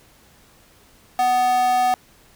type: tone with high-pass filter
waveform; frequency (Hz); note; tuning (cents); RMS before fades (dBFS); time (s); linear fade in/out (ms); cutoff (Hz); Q
square; 248.4; B3; +10; -18; 1.19-1.94; 0; 720; 4.6
effects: pink hiss -53 dBFS RMS until 2.35 s